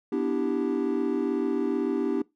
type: chord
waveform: triangle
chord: E minor seventh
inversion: second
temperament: equal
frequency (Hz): 246.9 / 293.7 / 329.6 / 392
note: B3 / D4 / E4 / G4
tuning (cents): 0 / 0 / 0 / 0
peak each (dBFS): -28 / -26 / -29 / -27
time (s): 0.12-2.22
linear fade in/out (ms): 5
effects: noise-tail reverb RT60 0.2 s tail -22 dB re dry + tanh soft clip ceiling -11 dBFS